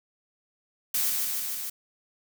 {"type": "noise with echo", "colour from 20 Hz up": "blue", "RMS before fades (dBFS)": -26, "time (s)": [0.94, 1.1], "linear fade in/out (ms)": 5, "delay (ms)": 150, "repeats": 4, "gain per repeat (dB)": -2, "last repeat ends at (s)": 1.7, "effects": []}